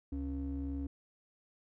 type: ring-modulated tone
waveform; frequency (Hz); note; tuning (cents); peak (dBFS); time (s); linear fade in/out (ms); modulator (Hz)
triangle; 102.7; G#2; -19; -30; 0.12-0.87; 5; 174
effects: none